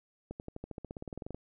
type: accelerating click train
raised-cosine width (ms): 2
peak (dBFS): -27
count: 18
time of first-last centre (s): 0.31-1.346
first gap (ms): 89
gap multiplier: 0.95
effects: none